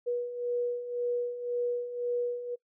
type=beating tone pair; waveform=sine; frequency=483.2 / 485.1 Hz; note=B4 / B4; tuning=-38 / -31 cents; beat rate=1.9 Hz; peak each=-36 / -30 dBFS; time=0.06-2.56 s; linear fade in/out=20 ms; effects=noise-tail reverb RT60 0.1 s tail -23 dB re dry